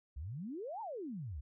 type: exponential two-way sweep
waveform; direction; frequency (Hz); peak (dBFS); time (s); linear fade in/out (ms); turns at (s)
sine; up then down; 61.74 to 941 to 61.74; -40; 0.16-1.41; 10; 0.81
effects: none